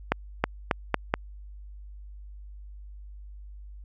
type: accelerating click train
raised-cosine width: 0.5 ms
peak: -6 dBFS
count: 5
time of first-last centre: 0.12-1.14 s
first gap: 320 ms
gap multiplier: 0.85
effects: added 50 Hz sine -41 dBFS peak until 3.84 s